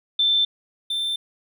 sine / triangle tone pair in turn, 3548 / 3561 Hz, A7 / A7, +14 / +20 cents, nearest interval unison, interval 6 cents, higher second, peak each -16 / -21 dBFS, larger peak first, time 0.19-0.45 / 0.9-1.16 s, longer neither, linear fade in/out 5 ms, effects none

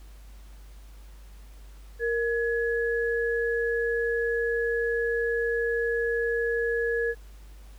sine tone pair together, 466.2 / 1688.4 Hz, A#4 / G#6, 0 / +28 cents, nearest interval octave + minor seventh, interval 2228 cents, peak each -25 / -29 dBFS, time 1.99-7.15 s, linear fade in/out 50 ms, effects added 50 Hz sine -44 dBFS peak until 7.78 s + pink hiss -58 dBFS RMS until 7.78 s

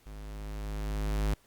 square tone with level ramp, 51.8 Hz, G#1, 4 cents flat, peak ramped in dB -43 to -26 dBFS, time 0.06-1.34 s, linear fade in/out 5 ms, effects pink hiss -64 dBFS RMS until 1.46 s + Opus 48 kbps

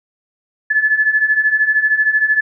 sine beating tone pair, 1718 / 1731 Hz, A6 / A6, -42 / -29 cents, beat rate 13 Hz, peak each -17 / -13 dBFS, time 0.7-2.41 s, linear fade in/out 10 ms, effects none

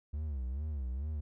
triangle tone with vibrato, 69.4 Hz, C#2, 3 cents sharp, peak -32 dBFS, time 0.13-1.21 s, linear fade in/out 10 ms, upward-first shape sine, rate 2.3 Hz, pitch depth 200 cents each way, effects none

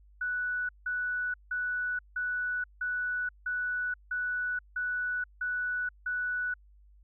sine tone bursts, 1480 Hz, F#6, in tune, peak -29 dBFS, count 10, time 0.21-6.54 s, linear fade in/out 5 ms, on 480 ms, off 170 ms, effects added 50 Hz sine -55 dBFS peak until 7.03 s

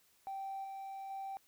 triangle tone with level steps, 779 Hz, G5, 11 cents flat, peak -36 / -40 / -37 dBFS, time 0.27-1.37 s, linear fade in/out 0 ms, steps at 0.64 / 1.1 s, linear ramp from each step 5 ms, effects tanh soft clip ceiling -36 dBFS + white hiss -70 dBFS RMS until 1.47 s

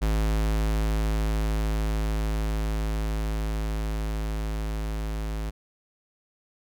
square tone with level ramp, 53.4 Hz, G#1, 49 cents sharp, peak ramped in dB -22 to -29 dBFS, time 0.01-5.51 s, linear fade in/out 20 ms, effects none

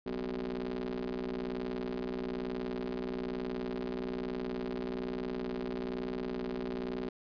30% pulse ring-modulated tone, 61.1 Hz, B1, 18 cents flat, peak -29 dBFS, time 0.06-7.09 s, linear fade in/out 5 ms, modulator 315 Hz, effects resampled to 11025 Hz

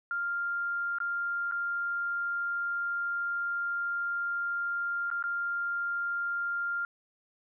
sine tone with dropouts, 1396.9 Hz, F6, in tune, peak -29 dBFS, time 0.11-6.85 s, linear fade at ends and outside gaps 1 ms, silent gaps 0.985-1.002 / 1.513-1.521 / 5.102-5.113 / 5.226-5.239 s, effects none

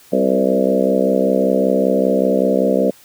harmonic tone with a mistuned harmonic, 65.2 Hz, C2, 5 cents flat, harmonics 3 / 4 / 5 / 6 / 7 / 8 / 9 / 10, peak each -20 / -20 / -25 / -23 / -20 / -19 / -20 / -25 dBFS, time 0.12-2.91 s, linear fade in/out 10 ms, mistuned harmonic 8, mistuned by -19 cents, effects white hiss -47 dBFS RMS until 3.04 s

